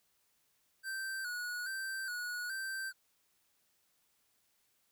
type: tone with vibrato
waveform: square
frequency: 1509 Hz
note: F#6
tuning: 34 cents sharp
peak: -38 dBFS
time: 0.83-2.93 s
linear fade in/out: 50 ms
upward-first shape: square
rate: 1.2 Hz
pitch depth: 58 cents each way
effects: white hiss -75 dBFS RMS until 4.91 s